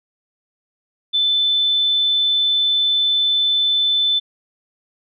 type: tone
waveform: sine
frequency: 3520 Hz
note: A7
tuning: in tune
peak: -14 dBFS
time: 1.13-4.2 s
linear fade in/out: 20 ms
effects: none